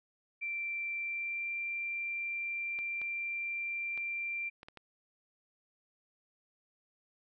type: tone with pitch glide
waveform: sine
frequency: 2350 to 2364 Hz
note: D7 to D7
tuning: +1 to +11 cents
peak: -34 dBFS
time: 0.41-4.5 s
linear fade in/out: 20 ms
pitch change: +10 cents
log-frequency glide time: 0.97-1.51 s
type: clicks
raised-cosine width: 0.3 ms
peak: -32 dBFS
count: 6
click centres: 2.789 / 3.016 / 3.976 / 4.631 / 4.685 / 4.773 s
effects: none